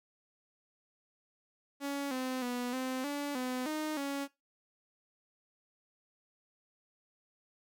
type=tone with pitch steps; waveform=sawtooth; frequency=281.2 / 257.4 / 245.6 / 258.6 / 287.4 / 253.4 / 308.2 / 279.4 Hz; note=C#4 / C4 / B3 / C4 / D4 / B3 / D#4 / C#4; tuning=+25 / -28 / -9 / -20 / -37 / +45 / -16 / +14 cents; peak=-30 dBFS; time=1.8-4.28 s; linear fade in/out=50 ms; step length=310 ms; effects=noise-tail reverb RT60 0.2 s tail -18 dB re dry